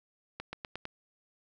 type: accelerating click train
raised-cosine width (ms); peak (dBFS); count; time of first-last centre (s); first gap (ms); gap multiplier
0.3; -22; 5; 0.4-0.854; 130; 0.91
effects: none